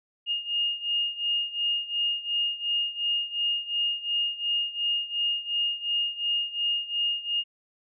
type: beating tone pair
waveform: sine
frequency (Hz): 2840 / 2842.8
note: F7 / F7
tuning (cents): +28 / +30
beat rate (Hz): 2.8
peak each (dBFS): -27 / -30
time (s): 0.26-7.44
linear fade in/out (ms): 50
effects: none